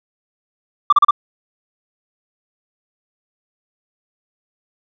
sine tone bursts, 1174.7 Hz, D6, in tune, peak -4 dBFS, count 4, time 0.9-1.109 s, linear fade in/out 5 ms, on 26 ms, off 35 ms, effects tanh soft clip ceiling -5 dBFS

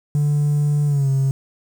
triangle tone with pitch glide, 146.83 to 135.42 Hz, D3 to C#3, 0 to -40 cents, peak -12 dBFS, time 0.15-1.31 s, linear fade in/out 0 ms, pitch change -140 cents, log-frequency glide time 0.86-1.09 s, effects tanh soft clip ceiling -10 dBFS + 7-bit

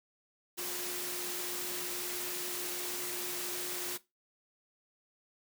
sine tone in noise, 357.2 Hz, F4, 39 cents sharp, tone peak -44 dBFS, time 0.57-3.98 s, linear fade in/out 20 ms, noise white, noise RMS -38 dBFS, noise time 0.57-3.98 s, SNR -9 dB, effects noise-tail reverb RT60 0.2 s tail -17 dB re dry + high-pass 150 Hz 12 dB/octave

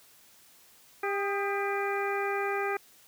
harmonic tone with a mistuned harmonic, 398.8 Hz, G4, 30 cents sharp, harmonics 1 / 2 / 3 / 4 / 5 / 6, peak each -31 / -34 / -36 / -37 / -38 / -39 dBFS, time 1.03-2.77 s, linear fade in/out 5 ms, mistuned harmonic 3, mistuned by +55 cents, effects white hiss -58 dBFS RMS until 3.07 s + high-pass 60 Hz 12 dB/octave

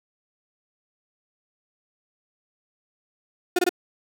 35% pulse tone bursts, 358.2 Hz, F4, 44 cents sharp, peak -16 dBFS, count 3, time 3.56-3.693 s, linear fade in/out 5 ms, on 29 ms, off 23 ms, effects none

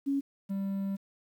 sine / triangle tone pair in turn, 277.5 / 196.22 Hz, C#4 / G3, +2 / +2 cents, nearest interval tritone, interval 600 cents, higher first, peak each -26 / -28 dBFS, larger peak first, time 0.06-0.21 / 0.49-0.97 s, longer second, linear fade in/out 20 ms, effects 10-bit

